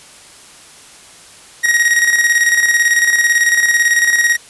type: tone with tremolo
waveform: 45% pulse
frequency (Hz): 1889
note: A#6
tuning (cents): +22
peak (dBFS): -8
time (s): 1.63-4.37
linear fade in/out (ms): 20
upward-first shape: square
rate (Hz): 18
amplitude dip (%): 50
effects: white hiss -40 dBFS RMS until 4.49 s + resampled to 24000 Hz